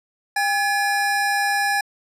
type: tone pair together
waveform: square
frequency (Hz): 803.1 / 1705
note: G5 / G#6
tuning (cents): +42 / +45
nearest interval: octave + minor second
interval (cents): 1303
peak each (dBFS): -22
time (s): 0.36-1.81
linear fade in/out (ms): 5
effects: low-pass 12000 Hz 12 dB/octave